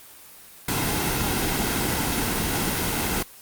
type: noise with comb filter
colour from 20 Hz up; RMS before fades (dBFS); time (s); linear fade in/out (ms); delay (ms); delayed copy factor
pink; -24; 0.68-3.23; 5; 1.7; -0.5
effects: white hiss -46 dBFS RMS until 3.41 s + Opus 24 kbps